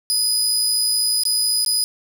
25% pulse tone with dropouts, 4978 Hz, D#8, in tune, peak -12 dBFS, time 0.1-1.84 s, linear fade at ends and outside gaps 0 ms, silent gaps 1.235-1.253 / 1.648-1.662 s, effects none

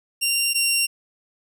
15% pulse tone pair in turn, 2771 / 2760 Hz, F7 / F7, -14 / -21 cents, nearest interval unison, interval 7 cents, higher first, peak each -12 / -11 dBFS, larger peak second, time 0.21-0.54 / 0.54-0.87 s, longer neither, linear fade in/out 20 ms, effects none

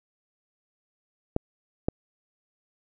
clicks, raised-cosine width 2 ms, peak -10 dBFS, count 2, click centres 1.364 / 1.885 s, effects none

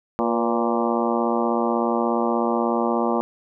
harmonic tone with a mistuned harmonic, 116.54 Hz, A#2, in tune, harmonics 2 / 3 / 4 / 5 / 6 / 7 / 8 / 9 / 10, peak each -24 / -26 / -27 / -28 / -29 / -29 / -30 / -31 / -31 dBFS, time 0.19-3.21 s, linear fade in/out 0 ms, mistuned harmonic 4, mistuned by +56 cents, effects none

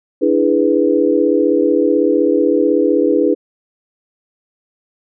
sine chord, E dominant seventh, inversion third, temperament equal, 293.7 / 329.6 / 415.3 / 493.9 Hz, D4 / E4 / G#4 / B4, 0 / 0 / 0 / 0 cents, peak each -16 dBFS, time 0.21-3.35 s, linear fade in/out 20 ms, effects none

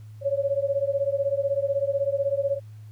sine beating tone pair, 549 / 565 Hz, C#5 / C#5, -17 / +33 cents, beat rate 16 Hz, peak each -25 dBFS, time 0.21-2.6 s, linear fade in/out 50 ms, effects added 107 Hz sine -40 dBFS peak until 2.91 s + pink hiss -63 dBFS RMS until 2.91 s

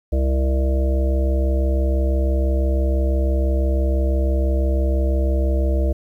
harmonic tone, 66 Hz, C2, 16 cents sharp, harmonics 1 / 3 / 5 / 7 / 9 / 10, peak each -16 / -31 / -28 / -31 / -28 / -37 dBFS, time 0.12-5.93 s, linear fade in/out 10 ms, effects 9-bit

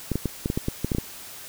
clicks, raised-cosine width 3 ms, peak -11 dBFS, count 11, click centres 0.117 / 0.156 / 0.257 / 0.459 / 0.501 / 0.575 / 0.684 / 0.846 / 0.918 / 0.949 / 0.984 s, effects white hiss -41 dBFS RMS until 1.48 s

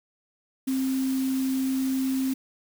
sine tone in noise, 263.8 Hz, C4, 14 cents sharp, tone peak -23 dBFS, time 0.67-2.34 s, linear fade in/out 10 ms, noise white, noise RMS -40 dBFS, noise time 0.67-2.34 s, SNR +14 dB, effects none

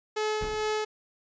sawtooth tone with tremolo, 428.8 Hz, A4, 45 cents flat, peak -22 dBFS, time 0.16-0.85 s, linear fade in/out 10 ms, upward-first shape sine, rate 2.3 Hz, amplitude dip 40%
brown noise with exponential decay, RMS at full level -32 dBFS, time 0.41-0.84 s, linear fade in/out 5 ms, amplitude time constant 93 ms
effects resampled to 16000 Hz

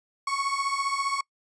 35% pulse beating tone pair, 1100 / 1115 Hz, C#6 / C#6, -14 / +10 cents, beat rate 15 Hz, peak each -27 dBFS, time 0.27-1.21 s, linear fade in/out 5 ms, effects noise-tail reverb RT60 0.1 s tail -25 dB re dry + resampled to 22050 Hz

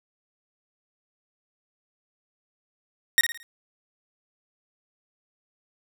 sawtooth tone with echo, 1864.7 Hz, A#6, in tune, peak -11 dBFS, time 3.18-3.21 s, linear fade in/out 0 ms, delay 55 ms, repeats 4, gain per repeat -8 dB, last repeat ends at 3.43 s, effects none

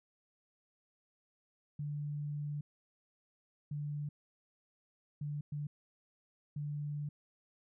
sine tone bursts at uneven times, 146.83 Hz, D3, in tune, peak -36 dBFS, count 5, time 1.79-2.61 / 3.71-4.09 / 5.21-5.41 / 5.52-5.67 / 6.56-7.09 s, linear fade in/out 5 ms, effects none

